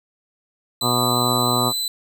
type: harmonic tone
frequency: 121.9 Hz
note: B2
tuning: 22 cents flat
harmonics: 1 / 2 / 3 / 4 / 5 / 6 / 7 / 8 / 9 / 10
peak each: -25 / -25 / -28 / -30 / -31 / -28 / -31 / -28 / -28 / -25 dBFS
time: 0.81-1.73 s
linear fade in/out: 50 ms
type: tone with vibrato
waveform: sawtooth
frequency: 4000 Hz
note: B7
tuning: 21 cents sharp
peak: -19 dBFS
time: 0.81-1.88 s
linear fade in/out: 2 ms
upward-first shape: triangle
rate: 3.3 Hz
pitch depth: 9 cents each way
effects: none